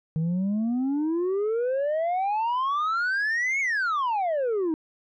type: exponential two-way sweep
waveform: sine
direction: up then down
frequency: 155.56 to 2238 to 305.5 Hz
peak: -20 dBFS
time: 0.16-4.74 s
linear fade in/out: 0 ms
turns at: 3.6 s
effects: tanh soft clip ceiling -22 dBFS